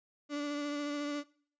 35% pulse tone with vibrato, 290.9 Hz, D4, 16 cents flat, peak -32 dBFS, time 0.29-1.24 s, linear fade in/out 50 ms, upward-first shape sine, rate 14 Hz, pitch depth 18 cents each way, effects noise-tail reverb RT60 0.5 s tail -21 dB re dry + resampled to 16000 Hz

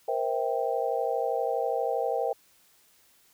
sine chord, C dominant seventh, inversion third, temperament just, 470.9 / 523.3 / 654.1 / 784.9 Hz, Bb4 / C5 / E5 / G5, +18 / 0 / -14 / +2 cents, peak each -30 / -31 / -32 / -31 dBFS, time 0.08-2.33 s, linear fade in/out 5 ms, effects white hiss -62 dBFS RMS until 3.33 s

